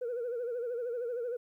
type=tone with vibrato; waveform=sine; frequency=480.5 Hz; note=B4; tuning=48 cents flat; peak=-31 dBFS; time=0.01-1.37 s; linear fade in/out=10 ms; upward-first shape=sine; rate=13 Hz; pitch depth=85 cents each way; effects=tanh soft clip ceiling -30 dBFS + 12-bit